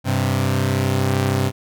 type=tone pair together; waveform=sawtooth; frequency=98 / 130.81 Hz; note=G2 / C3; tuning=0 / 0 cents; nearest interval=perfect fourth; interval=500 cents; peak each=-16 dBFS; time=0.04-1.52 s; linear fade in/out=50 ms; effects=none